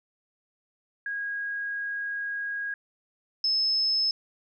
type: tone pair in turn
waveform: sine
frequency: 1641 / 5210 Hz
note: G#6 / E8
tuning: -21 / -21 cents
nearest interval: octave + minor sixth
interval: 2000 cents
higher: second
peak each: -29 / -22 dBFS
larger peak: second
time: 1.06-2.74 / 3.44-4.11 s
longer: first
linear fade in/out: 2 ms
effects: none